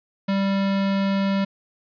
square tone, 196 Hz, G3, in tune, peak -20 dBFS, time 0.28-1.45 s, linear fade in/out 10 ms, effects resampled to 11025 Hz + 10-bit

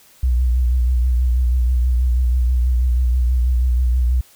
sine tone with vibrato, 61.74 Hz, B1, in tune, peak -13 dBFS, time 0.23-4.21 s, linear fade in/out 5 ms, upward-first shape triangle, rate 6.2 Hz, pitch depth 69 cents each way, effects white hiss -50 dBFS RMS until 4.35 s

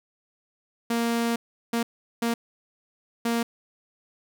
sawtooth tone bursts at uneven times, 233.1 Hz, A#3, in tune, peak -19 dBFS, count 4, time 0.9-1.36 / 1.73-1.83 / 2.22-2.34 / 3.25-3.43 s, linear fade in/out 5 ms, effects none

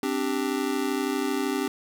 square chord, C suspended second, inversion none, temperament just, 261.6 / 294.3 / 392.4 Hz, C4 / D4 / G4, 0 / +4 / +2 cents, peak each -30 dBFS, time 0.03-1.68 s, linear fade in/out 2 ms, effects none

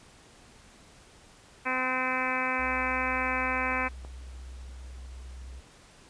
harmonic tone, 257 Hz, C4, 31 cents flat, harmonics 1 / 2 / 3 / 4 / 5 / 6 / 7 / 8 / 9 / 10, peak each -37 / -37 / -37 / -33 / -37 / -35 / -37 / -36 / -34 / -37 dBFS, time 1.65-3.89 s, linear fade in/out 20 ms
sine tone, 63.6 Hz, C2, 48 cents flat, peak -40 dBFS, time 2.58-5.61 s, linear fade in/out 20 ms
clicks, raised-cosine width 1 ms, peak -31 dBFS, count 2, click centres 3.721 / 4.049 s
effects pink hiss -55 dBFS RMS until 6.09 s + resampled to 22050 Hz

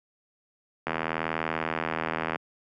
click train, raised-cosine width 0.5 ms, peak -12 dBFS, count 121, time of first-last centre 0.87-2.359 s, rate 80.6 Hz, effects high-pass 150 Hz 12 dB/octave

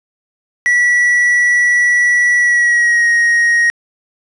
triangle tone with pitch glide, 1946 to 1879.7 Hz, B6 to A#6, -26 to +14 cents, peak -7 dBFS, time 0.66-3.7 s, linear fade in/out 0 ms, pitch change -60 cents, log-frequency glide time 2.38-3.08 s, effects resampled to 24000 Hz + 7-bit

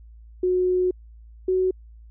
sine tone pair in turn, 365.2 / 372 Hz, F#4 / F#4, -23 / +9 cents, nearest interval unison, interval 32 cents, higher second, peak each -18 dBFS, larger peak neither, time 0.43-0.91 / 1.48-1.71 s, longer first, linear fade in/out 5 ms, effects added 56 Hz sine -43 dBFS peak until 2.1 s

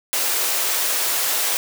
white high-pass noise, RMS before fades -21 dBFS, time 0.13-1.57 s, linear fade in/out 0 ms, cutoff 360 Hz, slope 24 dB/octave, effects none

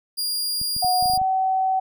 sawtooth tone, 4824 Hz, D8, 46 cents sharp, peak -20 dBFS, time 0.17-1.18 s, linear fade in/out 20 ms
clicks, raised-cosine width 5 ms, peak -25 dBFS, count 9, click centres 0.615 / 0.765 / 0.847 / 1.026 / 1.058 / 1.099 / 1.136 / 1.176 / 1.216 s
sine tone with pitch glide, 731 to 759 Hz, F#5 to F#5, -21 to +44 cents, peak -18 dBFS, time 0.82-1.8 s, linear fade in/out 10 ms, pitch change +65 cents, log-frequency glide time 1.07-1.22 s
effects none

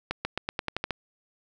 accelerating click train, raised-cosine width 0.3 ms, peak -12 dBFS, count 9, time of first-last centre 0.11-0.907 s, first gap 140 ms, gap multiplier 0.9, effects none

